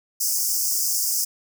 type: high-pass noise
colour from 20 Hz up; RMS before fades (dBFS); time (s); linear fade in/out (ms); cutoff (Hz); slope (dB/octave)
pink; -23; 0.2-1.25; 10; 5000; 96
effects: none